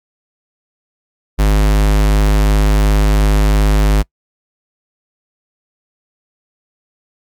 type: tone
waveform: square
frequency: 51.4 Hz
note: G#1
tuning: 17 cents flat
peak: -9 dBFS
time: 1.38-4.03 s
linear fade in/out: 20 ms
effects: noise-tail reverb RT60 0.1 s tail -25 dB re dry + MP3 96 kbps